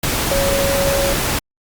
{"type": "tone in noise", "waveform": "sine", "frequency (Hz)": 554.4, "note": "C#5", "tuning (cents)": 0, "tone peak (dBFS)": -17, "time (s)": [0.31, 1.13], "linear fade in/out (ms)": 5, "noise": "pink", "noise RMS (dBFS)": -19, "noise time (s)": [0.03, 1.39], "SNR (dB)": -1, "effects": ["Opus 48 kbps"]}